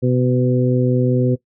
harmonic tone with a mistuned harmonic, 125.5 Hz, B2, 28 cents sharp, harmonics 1 / 2 / 3 / 4, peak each -16 / -19 / -21 / -22 dBFS, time 0.02-1.36 s, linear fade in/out 20 ms, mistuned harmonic 1, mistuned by +16 cents, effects noise-tail reverb RT60 0.1 s tail -18 dB re dry

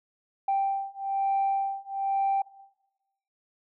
sine beating tone pair, 784 / 785.1 Hz, G5 / G5, 0 / +2 cents, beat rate 1.1 Hz, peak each -27 dBFS, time 0.48-2.42 s, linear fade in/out 5 ms, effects noise-tail reverb RT60 1.0 s tail -20 dB re dry + tanh soft clip ceiling -19 dBFS

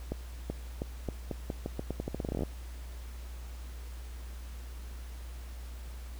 accelerating click train, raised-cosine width 2 ms, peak -20 dBFS, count 22, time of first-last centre 0.12-2.434 s, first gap 380 ms, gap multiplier 0.84, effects added 60 Hz sine -40 dBFS peak until 6.19 s + pink hiss -54 dBFS RMS until 6.19 s

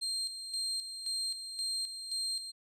35% pulse tone with tremolo, 4186 Hz, C8, in tune, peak -31 dBFS, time 0.01-2.52 s, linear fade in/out 20 ms, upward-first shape square, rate 1.9 Hz, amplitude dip 60%, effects resampled to 32000 Hz

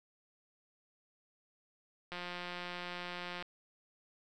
click train, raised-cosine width 0.3 ms, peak -26 dBFS, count 232, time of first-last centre 2.12-3.425 s, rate 177 Hz, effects none

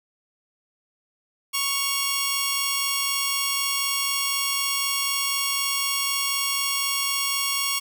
10% pulse tone pair together, 1108.8 / 2794 Hz, C#6 / F7, 0 / 0 cents, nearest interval octave + major third, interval 1600 cents, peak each -17 dBFS, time 1.53-7.8 s, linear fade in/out 20 ms, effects none

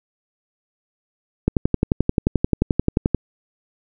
click train, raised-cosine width 3 ms, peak -3 dBFS, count 20, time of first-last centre 1.48-3.147 s, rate 11.4 Hz, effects none

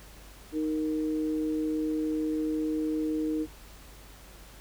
sine tone pair together, 310.7 / 465.5 Hz, D#4 / A#4, -2 / -2 cents, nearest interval perfect fifth, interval 700 cents, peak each -27 / -35 dBFS, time 0.52-3.47 s, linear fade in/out 50 ms, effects added 50 Hz sine -50 dBFS peak until 4.6 s + pink hiss -52 dBFS RMS until 4.6 s

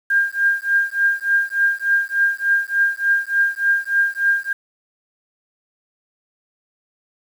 sine tone with tremolo, 1604 Hz, G6, 39 cents sharp, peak -11 dBFS, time 0.1-4.53 s, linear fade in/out 5 ms, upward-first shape triangle, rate 3.4 Hz, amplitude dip 100%, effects 7-bit

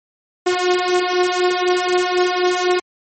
sawtooth beating tone pair, 358.5 / 362.5 Hz, F4 / F#4, +45 / -35 cents, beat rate 4 Hz, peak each -15 / -13 dBFS, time 0.46-2.8 s, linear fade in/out 10 ms, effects MP3 32 kbps

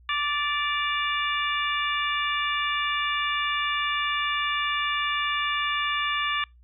harmonic tone with a mistuned harmonic, 585 Hz, D5, 7 cents flat, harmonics 2 / 3 / 4 / 5 / 6, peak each -28 / -30 / -31 / -32 / -33 dBFS, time 0.09-6.44 s, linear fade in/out 2 ms, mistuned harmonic 5, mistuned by -47 cents, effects noise-tail reverb RT60 0.2 s tail -26 dB re dry + added 60 Hz sine -51 dBFS peak until 6.63 s

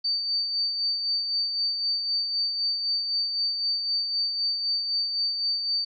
sine tone with tremolo, 4595 Hz, D8, 39 cents flat, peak -22 dBFS, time 0.04-5.85 s, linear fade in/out 10 ms, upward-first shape sine, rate 3.9 Hz, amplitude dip 45%, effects none

